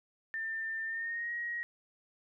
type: tone with pitch glide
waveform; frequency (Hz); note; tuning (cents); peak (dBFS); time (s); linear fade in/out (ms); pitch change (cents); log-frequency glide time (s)
sine; 1794 to 1891.9; A6 to A#6; +33 to +25; -34; 0.34-1.63; 0; +92; 0.85-1.32
effects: none